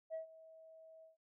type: tone with ADSR envelope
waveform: sine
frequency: 644 Hz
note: E5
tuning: 41 cents flat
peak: -37 dBFS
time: 0.1-1.17 s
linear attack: 41 ms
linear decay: 120 ms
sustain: -19 dB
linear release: 140 ms
effects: noise-tail reverb RT60 0.1 s tail -19 dB re dry + tanh soft clip ceiling -37 dBFS